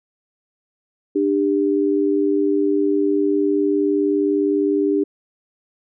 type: tone pair together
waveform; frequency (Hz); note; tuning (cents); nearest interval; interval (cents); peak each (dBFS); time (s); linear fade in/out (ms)
sine; 297.9 / 397.6; D4 / G4; +25 / +25; perfect fourth; 500; -18 / -18; 1.15-5.04; 10
effects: none